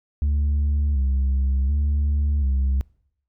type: tone with vibrato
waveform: sine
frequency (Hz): 69.6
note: C#2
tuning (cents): +8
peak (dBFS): -15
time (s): 0.22-2.81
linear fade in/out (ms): 0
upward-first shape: square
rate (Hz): 0.68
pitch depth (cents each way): 72
effects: noise-tail reverb RT60 0.7 s tail -25 dB re dry + tanh soft clip ceiling -17 dBFS